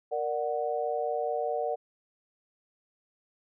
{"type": "chord", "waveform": "sine", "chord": "Bb augmented", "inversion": "none", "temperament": "equal with one note detuned", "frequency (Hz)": [466.2, 591.1, 740], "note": ["Bb4", "D5", "F#5"], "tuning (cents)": [0, 11, 0], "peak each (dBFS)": -32, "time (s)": [0.11, 1.76], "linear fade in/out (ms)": 20, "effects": []}